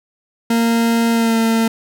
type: tone with pitch glide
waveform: 40% pulse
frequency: 230.8 to 226.3 Hz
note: A#3 to A3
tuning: -17 to +49 cents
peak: -12 dBFS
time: 0.5-1.68 s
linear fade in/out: 5 ms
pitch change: -34 cents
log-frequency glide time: 1.12-1.37 s
effects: none